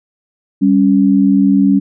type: tone pair together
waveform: sine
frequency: 197.26 / 277.2 Hz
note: G3 / C#4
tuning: +11 / 0 cents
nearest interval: tritone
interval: 589 cents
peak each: -10 dBFS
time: 0.61-1.8 s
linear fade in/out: 20 ms
effects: none